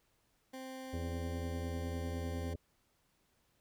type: tone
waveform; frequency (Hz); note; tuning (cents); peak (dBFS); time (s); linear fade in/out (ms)
20% pulse; 261.6; C4; 0; -39; 0.53-2.54; 10
type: harmonic tone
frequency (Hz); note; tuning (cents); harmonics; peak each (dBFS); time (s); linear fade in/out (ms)
83.9; E2; +31; 1 / 2 / 3 / 4 / 5 / 6 / 7; -38 / -49 / -46 / -52 / -48 / -59 / -52; 0.93-2.56; 5
effects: pink hiss -75 dBFS RMS until 3.6 s